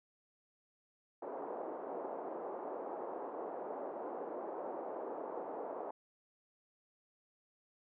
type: band-pass noise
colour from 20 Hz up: pink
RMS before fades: -43 dBFS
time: 1.22-5.91 s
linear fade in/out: 5 ms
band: 360 to 890 Hz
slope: 24 dB/octave
effects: none